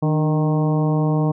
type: harmonic tone with a mistuned harmonic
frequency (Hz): 154.8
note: D#3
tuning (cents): -9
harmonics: 1 / 2 / 3 / 4 / 5 / 6 / 7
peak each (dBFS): -17 / -23 / -27 / -29 / -31 / -33 / -34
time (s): 0.02-1.32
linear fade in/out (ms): 10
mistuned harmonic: 2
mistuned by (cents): -55
effects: none